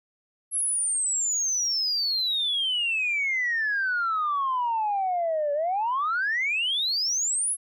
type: exponential two-way sweep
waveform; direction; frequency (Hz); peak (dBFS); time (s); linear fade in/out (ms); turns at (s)
sine; down then up; 11175 to 569 to 11175; -22; 0.51-7.57; 50; 5.53
effects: tanh soft clip ceiling -19 dBFS